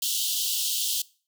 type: high-pass noise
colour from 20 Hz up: pink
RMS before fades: -27 dBFS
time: 0.02-1.02 s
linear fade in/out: 5 ms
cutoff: 2900 Hz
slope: 96 dB/octave
effects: noise-tail reverb RT60 0.4 s tail -22 dB re dry